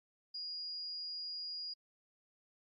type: tone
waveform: sine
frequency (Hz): 4866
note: D#8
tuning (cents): -39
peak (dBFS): -40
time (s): 0.34-1.74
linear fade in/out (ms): 10
effects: AAC 32 kbps